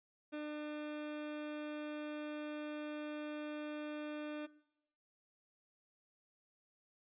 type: tone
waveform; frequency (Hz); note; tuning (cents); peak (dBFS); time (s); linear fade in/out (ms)
30% pulse; 300; D4; +37; -38; 0.32-4.47; 20
effects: noise-tail reverb RT60 0.8 s tail -20 dB re dry + resampled to 8000 Hz

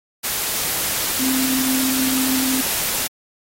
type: tone in noise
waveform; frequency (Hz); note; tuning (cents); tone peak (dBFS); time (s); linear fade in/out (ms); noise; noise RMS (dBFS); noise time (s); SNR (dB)
sine; 261.6; C4; 0; -21; 1.19-2.62; 20; white; -22; 0.23-3.08; -2
effects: AAC 48 kbps

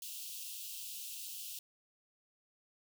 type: high-pass noise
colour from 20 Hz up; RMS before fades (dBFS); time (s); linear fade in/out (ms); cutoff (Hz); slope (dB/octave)
white; -45; 0.02-1.59; 2; 2600; 96
effects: none

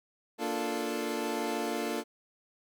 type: chord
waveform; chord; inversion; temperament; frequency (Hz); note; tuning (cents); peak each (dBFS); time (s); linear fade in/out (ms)
25% pulse; Bb major seventh; none; equal; 233.1 / 293.7 / 349.2 / 440; Bb3 / D4 / F4 / A4; 0 / 0 / 0 / 0; -33; 0.38-2.04; 50
effects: none

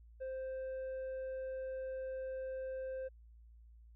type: tone with tanh clipping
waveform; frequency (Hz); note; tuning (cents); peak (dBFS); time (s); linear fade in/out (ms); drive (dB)
sine; 523.3; C5; 0; -40; 0.2-3.09; 20; 4
effects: added 57 Hz sine -56 dBFS peak until 3.95 s

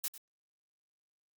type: noise with echo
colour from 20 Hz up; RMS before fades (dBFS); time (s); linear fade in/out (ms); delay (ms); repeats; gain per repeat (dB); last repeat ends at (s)
blue; -34; 0.04-0.08; 0; 98; 1; -15; 0.178
effects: Opus 48 kbps

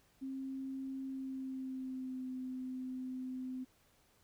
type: tone with pitch glide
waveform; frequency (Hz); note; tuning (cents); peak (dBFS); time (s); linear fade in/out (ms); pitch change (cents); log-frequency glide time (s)
sine; 266.8 to 256.8; C4 to C4; +34 to -32; -39; 0.21-3.65; 20; -66; 1.05-2.28
effects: pink hiss -70 dBFS RMS until 4.23 s

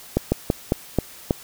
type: slowing click train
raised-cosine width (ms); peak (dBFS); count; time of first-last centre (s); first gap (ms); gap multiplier
2; -4; 6; 0.17-1.308; 150; 1.21
effects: white hiss -43 dBFS RMS until 1.43 s

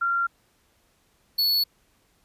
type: tone pair in turn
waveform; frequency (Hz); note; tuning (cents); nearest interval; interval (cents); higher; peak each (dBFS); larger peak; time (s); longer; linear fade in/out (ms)
sine / square; 1381 / 4412; F6 / C#8; -20 / -9; octave + minor sixth; 2011; second; -21 / -20; second; 0.01-0.27 / 1.38-1.64; neither; 10
effects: pink hiss -65 dBFS RMS until 2.24 s + resampled to 32000 Hz

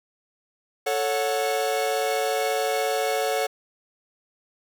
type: chord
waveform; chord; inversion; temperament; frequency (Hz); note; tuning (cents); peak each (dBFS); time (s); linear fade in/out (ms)
45% pulse; F# minor; first; equal with one note detuned; 440 / 554.4 / 732.3; A4 / C#5 / F#5; 0 / 0 / -18; -27; 0.86-3.47; 10
effects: none

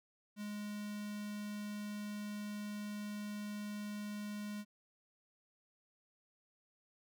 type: tone with notch filter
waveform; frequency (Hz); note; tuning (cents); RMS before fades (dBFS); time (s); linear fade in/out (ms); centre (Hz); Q
square; 207.9; G#3; +2; -43; 0.36-4.65; 50; 740; 1.2
effects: none

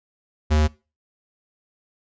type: tone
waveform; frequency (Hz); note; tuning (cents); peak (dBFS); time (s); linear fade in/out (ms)
square; 76.4; D#2; -31; -16; 0.5-0.68; 20
effects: noise-tail reverb RT60 0.3 s tail -22 dB re dry + resampled to 16000 Hz

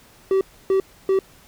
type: tone bursts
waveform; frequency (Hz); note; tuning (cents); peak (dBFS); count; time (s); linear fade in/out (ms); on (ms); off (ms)
triangle; 384.4; G4; -34; -13; 3; 0.31-1.19; 2; 100; 290
effects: pink hiss -51 dBFS RMS until 1.47 s

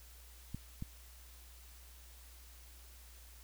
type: clicks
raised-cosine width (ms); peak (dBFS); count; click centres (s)
5; -28; 2; 0.546 / 0.824
effects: added 60 Hz sine -55 dBFS peak until 3.43 s + white hiss -60 dBFS RMS until 3.43 s

